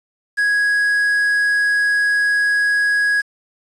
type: tone with quantisation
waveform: triangle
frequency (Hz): 1661.2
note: G#6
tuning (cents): 0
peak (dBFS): -12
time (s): 0.37-3.22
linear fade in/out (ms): 20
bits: 6
effects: resampled to 24000 Hz